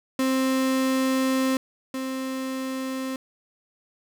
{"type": "tone pair in turn", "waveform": "35% pulse", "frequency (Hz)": [262.8, 262.8], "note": ["C4", "C4"], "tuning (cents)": [8, 8], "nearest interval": "unison", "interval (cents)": 0, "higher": "neither", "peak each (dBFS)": [-19, -26], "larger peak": "first", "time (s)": [[0.19, 1.57], [1.94, 3.16]], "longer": "first", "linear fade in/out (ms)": 2, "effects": []}